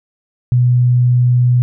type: tone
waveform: sine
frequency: 123.47 Hz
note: B2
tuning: in tune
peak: -8 dBFS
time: 0.52-1.62 s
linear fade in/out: 0 ms
effects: none